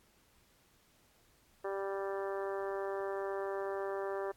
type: harmonic tone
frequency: 196 Hz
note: G3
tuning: in tune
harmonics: 2 / 3 / 4 / 5 / 6 / 7 / 8 / 9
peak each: -37 / -41 / -45 / -47 / -47 / -53 / -52 / -52 dBFS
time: 1.64-4.32 s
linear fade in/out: 10 ms
effects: pink hiss -68 dBFS RMS until 4.36 s + AAC 64 kbps